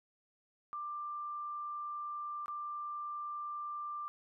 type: tone with dropouts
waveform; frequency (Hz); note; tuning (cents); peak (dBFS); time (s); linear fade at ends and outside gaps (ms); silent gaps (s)
sine; 1185; D6; +15; -38; 0.73-4.08; 0; 2.459-2.481
effects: none